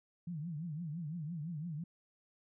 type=tone with vibrato; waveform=sine; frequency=160.6 Hz; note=E3; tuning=45 cents flat; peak=-38 dBFS; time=0.27-1.84 s; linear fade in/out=5 ms; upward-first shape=triangle; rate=5.9 Hz; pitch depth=210 cents each way; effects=none